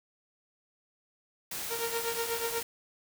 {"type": "noise", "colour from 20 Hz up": "white", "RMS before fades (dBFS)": -37, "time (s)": [1.51, 2.63], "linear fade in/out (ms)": 5}
{"type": "tone with tremolo", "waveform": "sawtooth", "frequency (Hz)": 463.3, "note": "A#4", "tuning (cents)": -11, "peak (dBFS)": -25, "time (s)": [1.69, 2.63], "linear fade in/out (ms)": 50, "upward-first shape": "triangle", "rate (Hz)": 8.2, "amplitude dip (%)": 85}
{"effects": []}